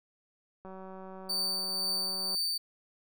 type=click train; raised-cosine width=1 ms; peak=-33 dBFS; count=322; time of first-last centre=0.65-2.348 s; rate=189 Hz
type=tone with tremolo; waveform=40% pulse; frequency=4584 Hz; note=D8; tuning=43 cents flat; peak=-27 dBFS; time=1.29-2.58 s; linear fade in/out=10 ms; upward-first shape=triangle; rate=2 Hz; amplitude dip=40%
effects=none